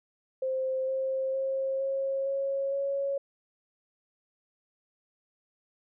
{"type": "tone with pitch steps", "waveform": "sine", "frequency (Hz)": [523.3, 529.4, 535.5, 541.8, 548, 554.4], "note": ["C5", "C5", "C5", "C#5", "C#5", "C#5"], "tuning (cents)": [0, 20, 40, -40, -20, 0], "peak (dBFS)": -27, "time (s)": [0.42, 3.18], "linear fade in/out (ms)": 5, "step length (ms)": 460, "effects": []}